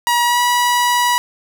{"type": "tone with pitch glide", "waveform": "sawtooth", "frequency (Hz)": [958, 972.5], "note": ["A#5", "B5"], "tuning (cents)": [47, -27], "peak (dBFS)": -9, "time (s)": [0.07, 1.18], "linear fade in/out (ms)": 0, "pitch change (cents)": 26, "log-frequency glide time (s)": [0.24, 0.4], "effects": []}